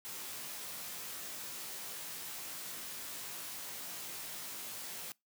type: noise with comb filter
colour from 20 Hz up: white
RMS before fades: -44 dBFS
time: 0.05-5.12 s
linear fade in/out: 0 ms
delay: 18 ms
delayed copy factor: +0.95
effects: noise-tail reverb RT60 0.2 s tail -24 dB re dry + high-pass 100 Hz 12 dB/octave